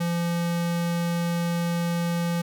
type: tone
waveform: square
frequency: 171.1 Hz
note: F3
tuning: 35 cents flat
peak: -24 dBFS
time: 0-2.42 s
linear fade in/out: 10 ms
effects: none